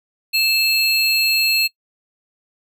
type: tone pair together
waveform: square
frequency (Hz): 2637 / 4248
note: E7 / C8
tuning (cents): 0 / +25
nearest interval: minor sixth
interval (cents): 825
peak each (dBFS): -18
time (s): 0.33-1.68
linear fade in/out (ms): 20
effects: noise-tail reverb RT60 0.1 s tail -25 dB re dry